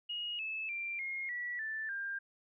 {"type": "tone with pitch steps", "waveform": "sine", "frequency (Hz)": [2879, 2610, 2366, 2144, 1943.8, 1762, 1597.2], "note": ["F#7", "E7", "D7", "C7", "B6", "A6", "G6"], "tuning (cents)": [-48, -18, 12, 42, -28, 2, 32], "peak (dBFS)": -36, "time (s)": [0.09, 2.19], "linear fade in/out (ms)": 10, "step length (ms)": 300, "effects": []}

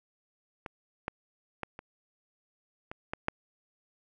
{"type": "clicks", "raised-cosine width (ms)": 0.5, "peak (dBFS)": [-23, -17, -19, -27, -24, -18, -12], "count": 7, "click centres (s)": [0.662, 1.081, 1.633, 1.791, 2.915, 3.135, 3.284], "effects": []}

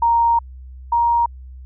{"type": "tone pair in turn", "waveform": "sine", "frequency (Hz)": [932.3, 940.4], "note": ["A#5", "A#5"], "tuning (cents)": [0, 15], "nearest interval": "unison", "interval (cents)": 15, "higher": "second", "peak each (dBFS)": [-12, -13], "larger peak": "first", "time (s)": [[0.02, 0.39], [0.92, 1.26]], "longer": "first", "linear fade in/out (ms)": 5, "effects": ["added 64 Hz sine -34 dBFS peak until 1.65 s"]}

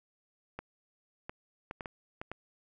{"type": "clicks", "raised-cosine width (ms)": 0.5, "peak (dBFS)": -24, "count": 7, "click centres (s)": [0.59, 1.295, 1.711, 1.808, 1.858, 2.215, 2.316], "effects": []}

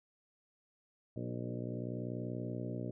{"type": "harmonic tone with a mistuned harmonic", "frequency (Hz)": 60.5, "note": "B1", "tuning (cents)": -35, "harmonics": [2, 3, 4, 5, 6, 7, 8, 9, 10], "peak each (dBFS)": [-41, -45, -44, -46, -48, -52, -50, -52, -50], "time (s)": [1.16, 2.91], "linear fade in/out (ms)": 5, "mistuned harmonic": 6, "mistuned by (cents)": 20, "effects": []}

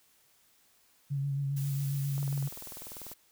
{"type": "tone with vibrato", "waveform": "sine", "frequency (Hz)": 139.5, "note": "C#3", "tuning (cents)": 11, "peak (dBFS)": -29, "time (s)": [1.1, 2.49], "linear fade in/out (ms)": 20, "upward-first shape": "sine", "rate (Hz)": 7.4, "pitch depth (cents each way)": 30}
{"type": "noise", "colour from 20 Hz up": "blue", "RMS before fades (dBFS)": -45, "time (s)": [1.56, 3.14], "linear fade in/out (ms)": 10}
{"type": "click train", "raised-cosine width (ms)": 1, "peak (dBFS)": -33, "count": 20, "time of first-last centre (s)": [2.18, 3.116], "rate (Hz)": 20.3}
{"effects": ["white hiss -66 dBFS RMS until 3.31 s"]}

